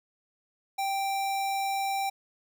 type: tone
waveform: square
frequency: 784 Hz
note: G5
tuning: in tune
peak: -28 dBFS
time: 0.78-2.1 s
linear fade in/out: 10 ms
effects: none